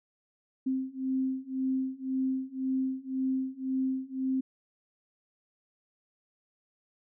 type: beating tone pair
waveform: sine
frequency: 261.6 / 263.5 Hz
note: C4 / C4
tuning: 0 / +12 cents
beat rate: 1.9 Hz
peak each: -32 / -31 dBFS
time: 0.66-4.41 s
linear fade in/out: 10 ms
effects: none